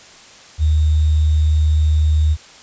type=tone with sample-and-hold; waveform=sine; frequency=77 Hz; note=D#2; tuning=17 cents flat; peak=-11 dBFS; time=0.58-2.37 s; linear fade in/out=50 ms; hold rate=3675 Hz; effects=white hiss -42 dBFS RMS until 2.62 s + resampled to 16000 Hz